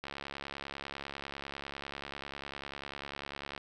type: click train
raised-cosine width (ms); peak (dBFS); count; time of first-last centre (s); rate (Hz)
0.3; -24; 249; 0.04-3.578; 70.1
effects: none